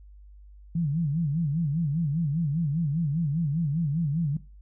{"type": "tone with vibrato", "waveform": "sine", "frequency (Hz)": 154.8, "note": "D#3", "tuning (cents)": -9, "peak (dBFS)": -23, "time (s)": [0.75, 4.37], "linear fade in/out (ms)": 5, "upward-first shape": "sine", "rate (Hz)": 5, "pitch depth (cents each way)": 190, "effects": ["noise-tail reverb RT60 0.3 s tail -18 dB re dry", "added 50 Hz sine -46 dBFS peak until 4.61 s"]}